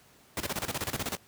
pink noise with tremolo, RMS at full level -31 dBFS, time 0.37-1.17 s, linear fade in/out 2 ms, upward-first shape square, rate 16 Hz, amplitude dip 80%, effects pink hiss -59 dBFS RMS until 1.27 s + high-pass 80 Hz 12 dB/octave

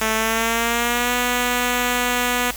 5% pulse tone with pitch glide, 220 to 245.5 Hz, A3 to B3, 0 to -10 cents, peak -7 dBFS, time 0.01-2.51 s, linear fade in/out 5 ms, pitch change +190 cents, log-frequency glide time 0.15-1.13 s, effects added 50 Hz sine -37 dBFS peak until 2.56 s + white hiss -34 dBFS RMS until 2.56 s

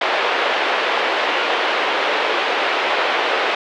pink band-pass noise, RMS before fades -19 dBFS, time 0.01-3.55 s, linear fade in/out 5 ms, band 430 to 3400 Hz, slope 24 dB/octave, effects none

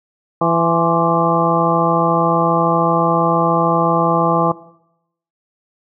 harmonic tone with a mistuned harmonic, 167 Hz, E3, 23 cents sharp, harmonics 1 / 2 / 3 / 4 / 5 / 6 / 7, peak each -20 / -20 / -20 / -20 / -20 / -20 / -20 dBFS, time 0.41-4.52 s, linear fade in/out 5 ms, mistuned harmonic 6, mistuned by +89 cents, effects noise-tail reverb RT60 0.8 s tail -19 dB re dry

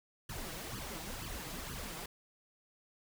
pink noise with flanger, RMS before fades -43 dBFS, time 0.29-2.06 s, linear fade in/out 5 ms, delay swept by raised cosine 0.64 to 6.34 ms, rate 2.1 Hz, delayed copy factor +0.8, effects none

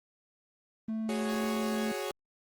triangle tone with vibrato, 220 Hz, A3, in tune, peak -29 dBFS, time 0.88-1.92 s, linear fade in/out 5 ms, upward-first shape triangle, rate 2 Hz, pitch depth 9 cents each way
sawtooth chord, F# suspended second, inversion none, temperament equal, 370 / 415.3 / 554.4 Hz, F#4 / G#4 / C#5, 0 / 0 / 0 cents, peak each -34 / -33 / -34 dBFS, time 1.09-2.11 s, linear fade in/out 0 ms
effects Opus 24 kbps

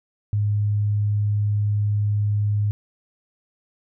sine tone, 103.83 Hz, G#2, in tune, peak -18 dBFS, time 0.33-2.71 s, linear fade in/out 0 ms, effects none

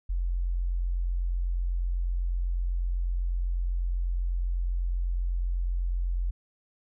sine tone, 44.02 Hz, F1, 14 cents sharp, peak -25 dBFS, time 0.09-6.31 s, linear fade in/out 10 ms, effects none

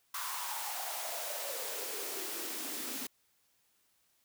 white noise with high-pass filter sweep, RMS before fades -39 dBFS, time 0.14-3.07 s, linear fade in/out 5 ms, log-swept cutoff 1100 to 240 Hz, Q 6, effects white hiss -73 dBFS RMS until 4.24 s

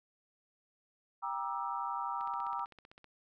sine chord, E half-diminished seventh, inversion first, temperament just, 791.1 / 949.3 / 1186.7 / 1318.5 Hz, G5 / Bb5 / D6 / E6, +16 / +31 / +18 / 0 cents, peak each -41 / -38 / -40 / -41 dBFS, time 1.22-2.66 s, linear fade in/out 20 ms
click train, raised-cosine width 0.3 ms, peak -38 dBFS, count 14, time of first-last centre 2.21-3.043 s, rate 15.6 Hz
effects none

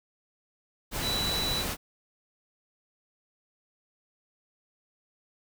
sine tone in noise, 3951 Hz, B7, in tune, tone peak -29 dBFS, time 1.01-1.65 s, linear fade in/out 50 ms, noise pink, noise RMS -32 dBFS, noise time 0.91-1.77 s, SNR 0 dB, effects none

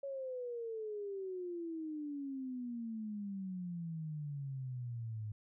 sine exponential sweep, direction down, 559 to 105 Hz, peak -39 dBFS, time 0.03-5.32 s, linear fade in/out 5 ms, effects none

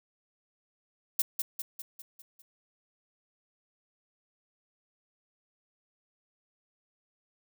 violet noise with echo, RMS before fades -25 dBFS, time 1.19-1.22 s, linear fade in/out 5 ms, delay 200 ms, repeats 6, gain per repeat -5 dB, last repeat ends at 2.42 s, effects none

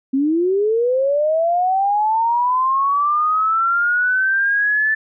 sine linear sweep, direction up, 259.9 to 1760 Hz, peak -14 dBFS, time 0.13-4.95 s, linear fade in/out 10 ms, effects none

